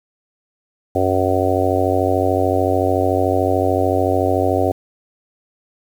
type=harmonic tone; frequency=93.6 Hz; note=F#2; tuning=20 cents sharp; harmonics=1 / 3 / 4 / 5 / 6 / 7 / 8; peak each=-22 / -22 / -22 / -22 / -22 / -22 / -22 dBFS; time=0.95-4.72 s; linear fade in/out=5 ms; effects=7-bit